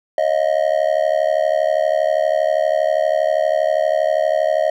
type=tone with amplitude modulation; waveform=triangle; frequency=628 Hz; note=D#5; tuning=16 cents sharp; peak=-8 dBFS; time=0.18-4.7 s; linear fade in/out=2 ms; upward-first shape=sine; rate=72.5 Hz; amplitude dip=100%; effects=none